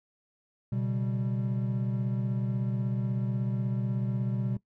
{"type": "tone cluster", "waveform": "triangle", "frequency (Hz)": [123.2, 139.5, 194.4], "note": ["B2", "C#3", "G3"], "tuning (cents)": [-4, 11, -14], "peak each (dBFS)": [-27, -36, -31], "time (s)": [0.72, 4.57], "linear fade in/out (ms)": 5, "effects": ["noise-tail reverb RT60 0.1 s tail -19 dB re dry"]}